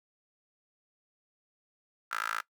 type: tone with high-pass filter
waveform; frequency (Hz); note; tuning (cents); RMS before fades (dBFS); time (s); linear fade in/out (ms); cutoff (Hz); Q
15% pulse; 55; A1; 0; -34; 2.11-2.41; 10; 1400; 7.8
effects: noise-tail reverb RT60 0.1 s tail -19 dB re dry